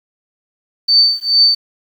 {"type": "tone with tremolo", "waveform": "sine", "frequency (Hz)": 4558, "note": "C#8", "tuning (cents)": 47, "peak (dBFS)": -5, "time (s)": [0.88, 1.55], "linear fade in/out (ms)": 10, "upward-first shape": "triangle", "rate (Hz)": 2.3, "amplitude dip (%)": 100, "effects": ["7-bit"]}